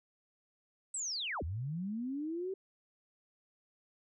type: linear two-way sweep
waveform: sine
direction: down then up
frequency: 8170 to 71.4 to 390.3 Hz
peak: -35 dBFS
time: 0.94-2.54 s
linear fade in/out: 5 ms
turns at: 1.43 s
effects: none